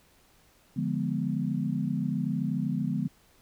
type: chord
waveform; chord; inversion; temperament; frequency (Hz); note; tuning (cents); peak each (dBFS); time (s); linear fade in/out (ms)
sine; D diminished seventh; none; equal; 146.83 / 174.61 / 207.7 / 246.9; D3 / F3 / Ab3 / Cb4; 0 / 0 / 0 / 0; -32; 0.76-3.08; 10
effects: pink hiss -62 dBFS RMS until 3.41 s